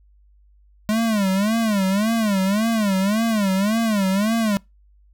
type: tone with vibrato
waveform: square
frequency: 208.2 Hz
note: G#3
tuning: 5 cents sharp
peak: -18 dBFS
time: 0.89-4.57 s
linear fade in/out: 0 ms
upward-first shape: sine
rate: 1.8 Hz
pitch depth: 170 cents each way
effects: noise-tail reverb RT60 0.2 s tail -24 dB re dry + added 50 Hz sine -51 dBFS peak until 5.13 s